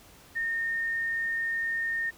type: tone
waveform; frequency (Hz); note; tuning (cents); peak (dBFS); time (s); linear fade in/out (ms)
sine; 1831; A#6; -32; -27; 0.35-2.11; 20
effects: pink hiss -54 dBFS RMS until 2.17 s